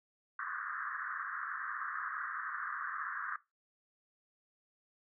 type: band-pass noise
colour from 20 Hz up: pink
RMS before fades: -40 dBFS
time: 0.39-3.36 s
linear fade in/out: 2 ms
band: 1100 to 1800 Hz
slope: 96 dB/octave
effects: noise-tail reverb RT60 0.2 s tail -17 dB re dry